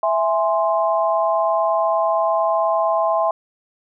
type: chord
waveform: sine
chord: E augmented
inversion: none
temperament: equal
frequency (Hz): 659.3 / 830.6 / 1046.5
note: E5 / G#5 / B#5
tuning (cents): 0 / 0 / 0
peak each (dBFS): -18 / -22 / -21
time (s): 0.03-3.31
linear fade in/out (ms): 2
effects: none